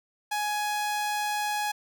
sawtooth tone, 836 Hz, G#5, 11 cents sharp, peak -23 dBFS, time 0.31-1.72 s, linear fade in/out 10 ms, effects none

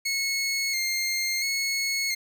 20% pulse tone with vibrato, 2152 Hz, C7, 48 cents sharp, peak -20 dBFS, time 0.05-2.15 s, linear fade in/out 10 ms, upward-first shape square, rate 0.73 Hz, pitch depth 30 cents each way, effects none

